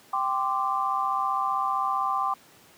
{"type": "chord", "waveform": "sine", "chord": "G suspended fourth", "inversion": "none", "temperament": "equal with one note detuned", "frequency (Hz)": [784, 1039.3, 1174.7], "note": ["G5", "C6", "D6"], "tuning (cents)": [0, -12, 0], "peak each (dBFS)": [-29, -28, -27], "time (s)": [0.13, 2.34], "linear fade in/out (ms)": 5, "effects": ["pink hiss -54 dBFS RMS until 2.77 s", "high-pass 150 Hz 12 dB/octave"]}